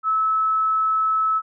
sine tone, 1300 Hz, E6, 24 cents flat, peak -17 dBFS, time 0.03-1.42 s, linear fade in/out 50 ms, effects none

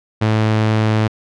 sawtooth tone, 109 Hz, A2, 16 cents flat, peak -9 dBFS, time 0.21-1.08 s, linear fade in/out 10 ms, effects low-pass 4000 Hz 12 dB/octave

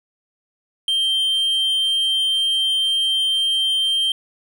triangle tone, 3149 Hz, G7, 7 cents sharp, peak -15 dBFS, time 0.88-4.12 s, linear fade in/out 2 ms, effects none

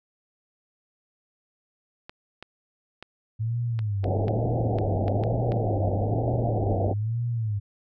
clicks, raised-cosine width 0.3 ms, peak -23 dBFS, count 10, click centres 2.095 / 2.426 / 3.026 / 3.791 / 4.042 / 4.282 / 4.786 / 5.081 / 5.237 / 5.52 s
sine tone with vibrato, 107.6 Hz, A2, 38 cents flat, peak -24 dBFS, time 3.39-7.6 s, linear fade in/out 20 ms, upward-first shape sine, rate 1.1 Hz, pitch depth 180 cents each way
white low-pass noise, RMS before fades -28 dBFS, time 4.03-6.94 s, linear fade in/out 20 ms, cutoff 780 Hz, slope 96 dB/octave
effects none

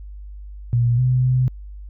sine tone with pitch steps, 119.4 / 126.9 / 127.6 Hz, A#2 / B2 / C3, +42 / +47 / -43 cents, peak -14 dBFS, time 0.73-1.48 s, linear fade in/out 0 ms, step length 250 ms, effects added 50 Hz sine -33 dBFS peak until 1.89 s

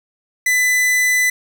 45% pulse tone, 2000 Hz, B6, 21 cents sharp, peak -13 dBFS, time 0.46-1.3 s, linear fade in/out 5 ms, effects none

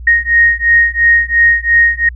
sine beating tone pair, 1864 / 1866.9 Hz, A#6 / A#6, -1 / +2 cents, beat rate 2.9 Hz, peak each -10 dBFS, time 0.07-2.09 s, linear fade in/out 5 ms, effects added 60 Hz sine -25 dBFS peak until 2.15 s

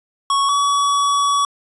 square tone pair in turn, 1108.7 / 1134 Hz, C#6 / C#6, 0 / +39 cents, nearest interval unison, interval 39 cents, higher second, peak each -15 dBFS, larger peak neither, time 0.3-0.49 / 0.49-1.45 s, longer second, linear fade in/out 2 ms, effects resampled to 24000 Hz

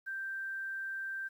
sine tone, 1570 Hz, G6, 2 cents sharp, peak -36 dBFS, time 0.06-1.29 s, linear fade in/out 20 ms, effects 11-bit

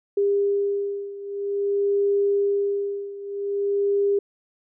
sine beating tone pair, 401.8 / 402.3 Hz, G4 / G4, +43 / +45 cents, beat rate 0.5 Hz, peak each -22 / -25 dBFS, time 0.17-4.19 s, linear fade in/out 5 ms, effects none

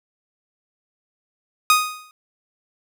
sawtooth tone with exponential decay, 1244.5 Hz, D#6, in tune, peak -6 dBFS, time 1.7-2.11 s, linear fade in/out 1 ms, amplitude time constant 89 ms, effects none

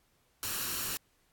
white noise with comb filter, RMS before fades -35 dBFS, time 0.43-0.97 s, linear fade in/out 0 ms, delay 0.71 ms, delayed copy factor +0.5, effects pink hiss -71 dBFS RMS until 1.32 s + AAC 64 kbps

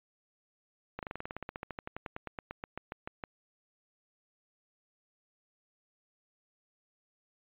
slowing click train, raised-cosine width 0.5 ms, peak -23 dBFS, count 27, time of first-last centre 0.99-3.238 s, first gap 38 ms, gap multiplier 1.06, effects resampled to 8000 Hz

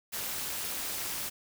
white noise with amplitude modulation, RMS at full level -32 dBFS, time 0.12-1.3 s, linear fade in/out 20 ms, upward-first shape sine, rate 283 Hz, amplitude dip 80%, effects none

